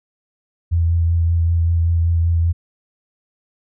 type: tone with vibrato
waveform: sine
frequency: 84 Hz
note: E2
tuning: 33 cents sharp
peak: -13 dBFS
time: 0.71-2.53 s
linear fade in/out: 20 ms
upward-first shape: triangle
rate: 5.2 Hz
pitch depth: 23 cents each way
effects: none